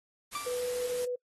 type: noise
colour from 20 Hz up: white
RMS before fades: -42 dBFS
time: 0.31-1.06 s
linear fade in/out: 20 ms
type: tone with exponential decay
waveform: 40% pulse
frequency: 1174.7 Hz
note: D6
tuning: in tune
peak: -31 dBFS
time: 0.35-0.69 s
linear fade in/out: 2 ms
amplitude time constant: 73 ms
type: tone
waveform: sine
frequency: 493.9 Hz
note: B4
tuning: in tune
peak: -30 dBFS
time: 0.46-1.16 s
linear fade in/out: 10 ms
effects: noise-tail reverb RT60 0.1 s tail -26 dB re dry + AAC 32 kbps